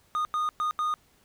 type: tone bursts at uneven times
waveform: triangle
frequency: 1230 Hz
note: D#6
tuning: 20 cents flat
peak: -23 dBFS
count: 4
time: 0.15-0.25 / 0.34-0.49 / 0.6-0.71 / 0.79-0.94 s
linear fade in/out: 0 ms
effects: pink hiss -63 dBFS RMS until 1.24 s